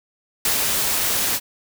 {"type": "noise with ADSR envelope", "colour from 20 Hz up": "white", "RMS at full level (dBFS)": -19, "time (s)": [0.45, 1.4], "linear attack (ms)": 3, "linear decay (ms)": 120, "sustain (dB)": -2, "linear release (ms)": 46, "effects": []}